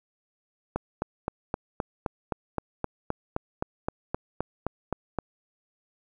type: click train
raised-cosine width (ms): 1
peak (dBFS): -13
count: 18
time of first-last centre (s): 0.76-5.187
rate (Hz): 3.84
effects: 9-bit